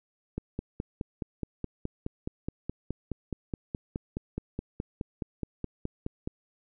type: click train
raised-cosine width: 3 ms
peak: -19 dBFS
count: 29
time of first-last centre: 0.38-6.275 s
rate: 4.75 Hz
effects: none